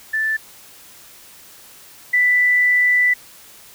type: tone pair in turn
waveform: sine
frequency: 1760 / 1981.2 Hz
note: A6 / B6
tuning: 0 / +5 cents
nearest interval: major second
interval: 205 cents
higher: second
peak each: -17 / -12 dBFS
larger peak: second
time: 0.13-0.37 / 2.13-3.14 s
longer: second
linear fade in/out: 10 ms
effects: white hiss -44 dBFS RMS until 3.74 s